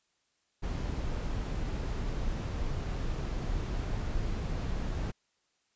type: noise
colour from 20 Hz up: brown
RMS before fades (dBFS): -33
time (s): 0.62-5.12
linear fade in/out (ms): 20
effects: white hiss -75 dBFS RMS until 5.75 s + resampled to 16000 Hz